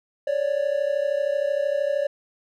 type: tone pair together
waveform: triangle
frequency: 554.3 / 587.3 Hz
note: C#5 / D5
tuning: 0 / 0 cents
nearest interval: minor second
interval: 100 cents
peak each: -22 dBFS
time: 0.27-2.07 s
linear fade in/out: 5 ms
effects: none